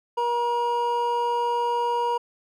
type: tone pair together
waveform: triangle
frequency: 476.6 / 953.2 Hz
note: A#4 / A#5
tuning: +38 / +38 cents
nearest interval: octave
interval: 1200 cents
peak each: -25 / -21 dBFS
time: 0.17-2.18 s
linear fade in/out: 10 ms
effects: none